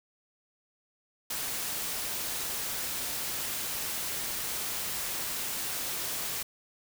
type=noise; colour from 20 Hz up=white; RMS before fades=-34 dBFS; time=1.3-6.43 s; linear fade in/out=5 ms; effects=none